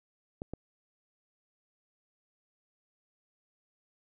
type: clicks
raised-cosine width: 2 ms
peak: -24 dBFS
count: 2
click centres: 0.419 / 0.536 s
effects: none